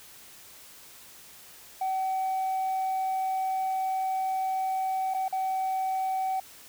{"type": "tone with dropouts", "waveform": "sine", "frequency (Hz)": 760, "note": "F#5", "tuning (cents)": 46, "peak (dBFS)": -24, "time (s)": [1.81, 6.4], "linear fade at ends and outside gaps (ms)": 5, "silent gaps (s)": [[5.139, 5.145], [5.282, 5.325]], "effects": ["tanh soft clip ceiling -24 dBFS", "white hiss -50 dBFS RMS until 6.68 s"]}